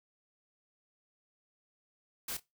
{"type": "noise with echo", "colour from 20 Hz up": "white", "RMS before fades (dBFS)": -38, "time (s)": [2.28, 2.37], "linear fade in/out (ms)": 5, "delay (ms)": 28, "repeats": 1, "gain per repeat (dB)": -15, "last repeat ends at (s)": 2.398, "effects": ["noise-tail reverb RT60 0.2 s tail -20 dB re dry"]}